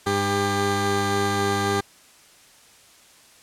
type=tone pair together; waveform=15% pulse; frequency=100.58 / 398.6 Hz; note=G2 / G4; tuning=+45 / +29 cents; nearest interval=2 octaves; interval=2384 cents; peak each=-19 / -16 dBFS; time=0.06-1.81 s; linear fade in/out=10 ms; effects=white hiss -52 dBFS RMS until 3.42 s + low-pass 10000 Hz 12 dB/octave